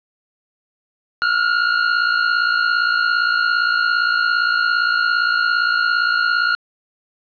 45% pulse tone pair together, 1375 / 1432.5 Hz, F6 / F6, -27 / +44 cents, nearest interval minor second, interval 71 cents, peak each -20 / -16 dBFS, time 1.22-6.55 s, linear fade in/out 0 ms, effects resampled to 11025 Hz + 8-bit

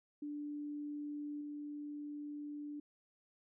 sine tone with level steps, 293.7 Hz, D4, in tune, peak -40 / -42 dBFS, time 0.22-2.8 s, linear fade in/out 5 ms, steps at 1.41 s, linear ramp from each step 2 ms, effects none

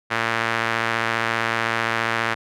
sawtooth tone with band-pass filter, 114.4 Hz, A#2, 32 cents flat, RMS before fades -23 dBFS, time 0.1-2.35 s, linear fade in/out 20 ms, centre 1700 Hz, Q 1.5, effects none

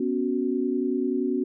sine chord, B suspended second, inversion none, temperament equal, 246.9 / 277.2 / 370 Hz, B3 / C#4 / F#4, 0 / 0 / 0 cents, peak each -27 dBFS, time 0-1.44 s, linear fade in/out 5 ms, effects none

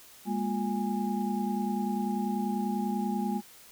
sine tone cluster, 204.2 / 234.4 / 355.3 / 822 Hz, G#3 / A#3 / F4 / G#5, -29 / +10 / +30 / -18 cents, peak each -30 / -33 / -38 / -35 dBFS, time 0.25-3.42 s, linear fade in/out 50 ms, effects white hiss -53 dBFS RMS until 3.71 s

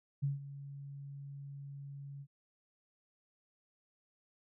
sine tone with ADSR envelope, 140.2 Hz, C#3, 20 cents sharp, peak -29 dBFS, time 0.22-2.27 s, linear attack 19 ms, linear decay 150 ms, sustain -15 dB, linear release 59 ms, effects none

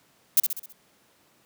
violet noise with echo, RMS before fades -17 dBFS, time 0.37-0.4 s, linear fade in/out 2 ms, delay 65 ms, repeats 5, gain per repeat -6 dB, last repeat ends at 0.725 s, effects pink hiss -62 dBFS RMS until 1.45 s + high-pass 150 Hz 12 dB/octave

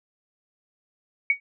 sine tone with exponential decay, 2244 Hz, C#7, 21 cents sharp, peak -13 dBFS, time 1.3-1.4 s, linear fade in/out 2 ms, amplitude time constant 20 ms, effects none

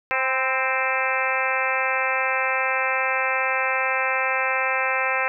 harmonic tone with a mistuned harmonic, 262.6 Hz, C4, 6 cents sharp, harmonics 2 / 3 / 4 / 5 / 6 / 7 / 8 / 9 / 10, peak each -29 / -29 / -29 / -29 / -29 / -29 / -29 / -29 / -29 dBFS, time 0.11-5.28 s, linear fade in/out 0 ms, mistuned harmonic 4, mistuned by -33 cents, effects none

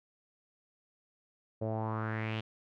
sawtooth tone with low-pass filter sweep, 110 Hz, A2, in tune, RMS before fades -35 dBFS, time 1.61-2.41 s, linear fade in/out 10 ms, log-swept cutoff 540 to 3200 Hz, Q 4, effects none

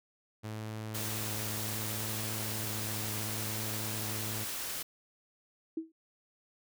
sawtooth tone with vibrato, 108.3 Hz, A2, 27 cents flat, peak -34 dBFS, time 0.43-4.45 s, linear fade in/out 20 ms, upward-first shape sine, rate 0.68 Hz, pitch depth 12 cents each way
white noise, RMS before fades -38 dBFS, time 0.94-4.83 s, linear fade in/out 10 ms
sine tone with exponential decay, 323.2 Hz, E4, 34 cents flat, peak -29 dBFS, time 5.77-5.92 s, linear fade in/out 5 ms, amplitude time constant 32 ms
effects none

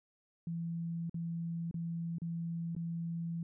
sine tone with dropouts, 167.7 Hz, E3, 30 cents sharp, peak -35 dBFS, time 0.47-3.43 s, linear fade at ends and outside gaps 2 ms, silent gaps 1.096-1.143 / 1.712-1.742 / 2.184-2.218 / 2.751-2.764 s, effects none

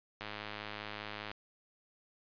click train, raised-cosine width 0.3 ms, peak -25 dBFS, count 117, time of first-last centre 0.21-1.315 s, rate 105 Hz, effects resampled to 11025 Hz

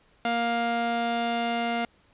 sawtooth tone pair together, 234.4 / 703 Hz, A#3 / F5, +10 / +11 cents, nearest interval octave + perfect fifth, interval 1901 cents, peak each -25 / -23 dBFS, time 0.25-1.85 s, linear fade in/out 2 ms, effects pink hiss -62 dBFS RMS until 2.13 s + resampled to 8000 Hz

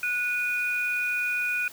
sine tone pair together, 1465.1 / 2464 Hz, F#6 / D#7, -17 / -17 cents, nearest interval major sixth, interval 900 cents, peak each -29 / -26 dBFS, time 0.03-1.68 s, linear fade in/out 2 ms, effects white hiss -46 dBFS RMS until 1.72 s

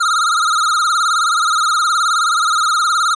square tone with vibrato, 1318.5 Hz, E6, in tune, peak -13 dBFS, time 0-3.15 s, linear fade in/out 10 ms, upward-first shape sine, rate 19 Hz, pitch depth 120 cents each way, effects resampled to 22050 Hz

